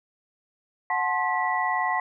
sine tone cluster, 734 / 872 / 1057 / 1955 Hz, F#5 / A5 / C6 / B6, -14 / -16 / +17 / -18 cents, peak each -28 dBFS, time 0.9-2 s, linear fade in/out 2 ms, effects none

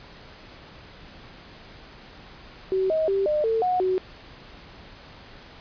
sine tone with pitch steps, 379 / 633 / 391.2 / 603 / 448.5 / 730 / 372.2 Hz, F#4 / D#5 / G4 / D5 / A4 / F#5 / F#4, +42 / +30 / -4 / +46 / +33 / -24 / +10 cents, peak -20 dBFS, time 2.72-3.98 s, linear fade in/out 0 ms, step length 180 ms, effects pink hiss -46 dBFS RMS until 5.6 s + resampled to 11025 Hz

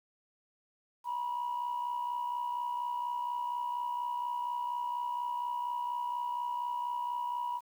sine tone with amplitude modulation, 969 Hz, B5, 33 cents flat, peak -28 dBFS, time 1.04-7.61 s, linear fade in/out 50 ms, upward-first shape sine, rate 64.2 Hz, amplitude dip 65%, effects tanh soft clip ceiling -28 dBFS + 10-bit

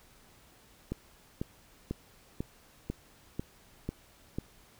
click train, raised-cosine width 3 ms, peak -20 dBFS, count 8, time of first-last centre 0.92-4.385 s, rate 2.02 Hz, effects pink hiss -60 dBFS RMS until 4.79 s

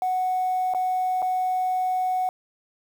sine tone with dropouts, 740 Hz, F#5, in tune, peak -20 dBFS, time 0.02-2.29 s, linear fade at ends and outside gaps 1 ms, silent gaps 0.738-0.747 / 1.22-1.225 s, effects tanh soft clip ceiling -18 dBFS + 8-bit

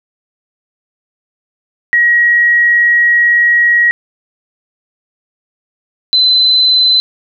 sine tone pair in turn, 1901 / 4039 Hz, A#6 / B7, +33 / +38 cents, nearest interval octave + minor second, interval 1305 cents, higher second, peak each -6 dBFS, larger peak neither, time 1.93-3.91 / 6.13-7 s, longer first, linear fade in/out 0 ms, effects none

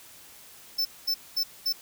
square tone bursts, 5290 Hz, E8, 5 cents sharp, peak -24 dBFS, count 4, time 0.78-1.728 s, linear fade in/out 10 ms, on 72 ms, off 220 ms, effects white hiss -50 dBFS RMS until 1.81 s

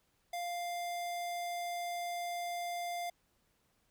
square tone, 698.5 Hz, F5, in tune, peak -37 dBFS, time 0.33-3.1 s, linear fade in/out 5 ms, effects pink hiss -75 dBFS RMS until 3.9 s

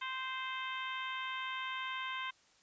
harmonic tone, 521 Hz, C5, 7 cents flat, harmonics 2 / 3 / 4 / 5 / 6 / 7, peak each -41 / -44 / -44 / -47 / -46 / -51 dBFS, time 0.01-2.31 s, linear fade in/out 10 ms, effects white hiss -67 dBFS RMS until 2.62 s + resampled to 16000 Hz

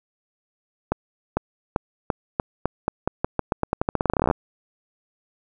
accelerating click train, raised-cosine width 1 ms, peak -6 dBFS, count 29, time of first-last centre 0.92-4.311 s, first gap 450 ms, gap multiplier 0.87, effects none

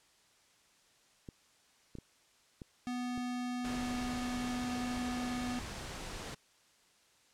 clicks, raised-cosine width 3 ms, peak -32 dBFS, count 6, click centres 1.288 / 1.953 / 1.986 / 2.618 / 3.177 / 4.137 s
square tone, 246.9 Hz, B3, in tune, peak -36 dBFS, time 2.87-5.59 s, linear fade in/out 0 ms
pink noise, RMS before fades -43 dBFS, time 3.64-6.35 s, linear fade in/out 10 ms
effects white hiss -67 dBFS RMS until 7.33 s + low-pass 8000 Hz 12 dB/octave

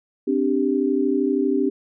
sine chord, C suspended second, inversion none, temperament just, 261.6 / 294.3 / 392.4 Hz, C4 / D4 / G4, 0 / +4 / +2 cents, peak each -22 dBFS, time 0.27-1.7 s, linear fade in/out 10 ms, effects none

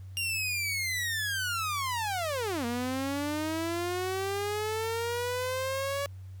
sawtooth linear two-way sweep, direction down then up, 2809 to 233.1 to 567 Hz, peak -26 dBFS, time 0.17-6.06 s, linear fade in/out 0 ms, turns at 2.65 s, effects added 94 Hz sine -41 dBFS peak until 6.4 s + pink hiss -65 dBFS RMS until 6.4 s

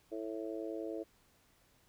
harmonic tone, 110 Hz, A2, in tune, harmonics 3 / 4 / 5 / 6, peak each -41 / -43 / -45 / -47 dBFS, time 0.11-1.04 s, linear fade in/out 20 ms, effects pink hiss -69 dBFS RMS until 1.88 s

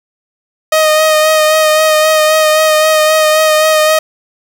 sawtooth tone with vibrato, 622.3 Hz, D#5, in tune, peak -3 dBFS, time 0.72-3.99 s, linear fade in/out 5 ms, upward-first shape sine, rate 3.8 Hz, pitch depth 21 cents each way, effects 7-bit

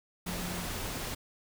sine tone in noise, 178.2 Hz, F3, 35 cents sharp, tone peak -38 dBFS, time 0.26-0.66 s, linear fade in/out 10 ms, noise pink, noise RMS -37 dBFS, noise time 0.26-1.15 s, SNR -4 dB, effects none

